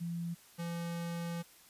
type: tone pair in turn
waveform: sine / square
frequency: 170 / 170 Hz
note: F3 / F3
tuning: -46 / -46 cents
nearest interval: unison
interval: 0 cents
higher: neither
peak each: -35 / -37 dBFS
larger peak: first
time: 0-0.35 / 0.58-1.43 s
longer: second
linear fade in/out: 20 ms
effects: white hiss -60 dBFS RMS until 1.69 s + resampled to 32000 Hz